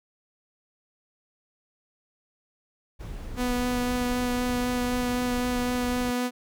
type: noise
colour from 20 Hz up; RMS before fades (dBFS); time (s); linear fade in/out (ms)
brown; -36; 2.99-6.12; 20
type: tone with vibrato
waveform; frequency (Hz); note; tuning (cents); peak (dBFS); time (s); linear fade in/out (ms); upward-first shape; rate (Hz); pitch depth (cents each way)
sawtooth; 246.9; B3; 0; -21; 3.36-6.31; 50; sine; 3.9; 9
effects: none